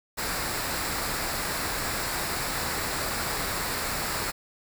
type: noise with comb filter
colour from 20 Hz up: pink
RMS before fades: -30 dBFS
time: 0.17-4.32 s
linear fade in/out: 20 ms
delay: 0.32 ms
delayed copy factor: -0.5
effects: none